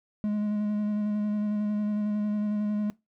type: tone with vibrato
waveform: triangle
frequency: 209.3 Hz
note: G#3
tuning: 14 cents sharp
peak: -23 dBFS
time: 0.24-2.9 s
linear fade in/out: 0 ms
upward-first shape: square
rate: 11 Hz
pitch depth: 13 cents each way
effects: noise-tail reverb RT60 0.2 s tail -21 dB re dry